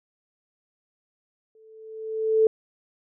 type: tone with exponential growth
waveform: sine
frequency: 440 Hz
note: A4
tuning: in tune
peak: -13 dBFS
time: 1.55-2.47 s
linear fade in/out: 2 ms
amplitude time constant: 200 ms
effects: none